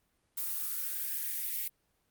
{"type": "noise with high-pass filter sweep", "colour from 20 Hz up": "violet", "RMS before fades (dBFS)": -35, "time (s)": [0.37, 1.68], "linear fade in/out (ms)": 5, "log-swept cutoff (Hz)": [1100, 2200], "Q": 3.4, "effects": ["pink hiss -75 dBFS RMS until 2.1 s", "Opus 32 kbps"]}